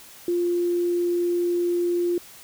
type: tone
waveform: sine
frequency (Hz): 349.2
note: F4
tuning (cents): 0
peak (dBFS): -20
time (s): 0.28-2.18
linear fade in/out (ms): 2
effects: white hiss -46 dBFS RMS until 2.43 s